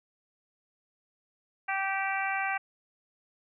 harmonic tone, 388.8 Hz, G4, 14 cents flat, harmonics 2 / 3 / 4 / 5 / 6 / 7, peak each -32 / -38 / -34 / -36 / -35 / -41 dBFS, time 1.68-2.58 s, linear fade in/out 10 ms, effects none

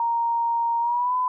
sine tone with pitch glide, 932.3 to 1005 Hz, A#5 to B5, 0 to +30 cents, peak -20 dBFS, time 0-1.28 s, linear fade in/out 2 ms, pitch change +130 cents, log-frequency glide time 0.8-1.15 s, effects none

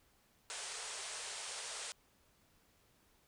white band-pass noise, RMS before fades -45 dBFS, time 0.5-1.92 s, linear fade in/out 0 ms, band 390 to 9500 Hz, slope 96 dB/octave, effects pink hiss -71 dBFS RMS until 3.27 s

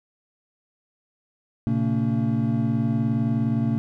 triangle tone cluster, 116 / 135.4 / 226.6 / 283.9 Hz, A#2 / C#3 / A#3 / C#4, -8 / -40 / -49 / +41 cents, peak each -24 / -25 / -21 / -28 dBFS, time 1.67-3.78 s, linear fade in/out 0 ms, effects none

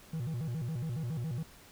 triangle tone with vibrato, 138.59 Hz, C#3, in tune, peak -31 dBFS, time 0.13-1.43 s, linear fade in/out 5 ms, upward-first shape square, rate 7.2 Hz, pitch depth 260 cents each way, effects pink hiss -56 dBFS RMS until 1.71 s

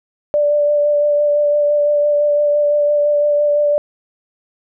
sine tone with vibrato, 587.3 Hz, D5, in tune, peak -11 dBFS, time 0.34-3.78 s, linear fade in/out 0 ms, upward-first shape sine, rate 5.9 Hz, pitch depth 14 cents each way, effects none

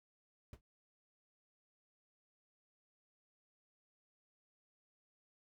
brown noise with exponential decay, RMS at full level -44 dBFS, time 0.53-0.61 s, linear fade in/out 2 ms, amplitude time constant 17 ms, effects none

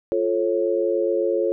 sine chord, F augmented, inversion none, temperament just, 349.2 / 436.5 / 545.7 Hz, F4 / A4 / C#5, 0 / -14 / -27 cents, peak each -23 dBFS, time 0.12-1.52 s, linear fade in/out 0 ms, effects none

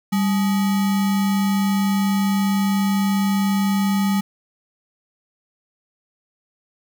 sine tone with sample-and-hold, 197.2 Hz, G3, 11 cents sharp, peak -16 dBFS, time 0.12-4.21 s, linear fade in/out 10 ms, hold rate 1050 Hz, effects none

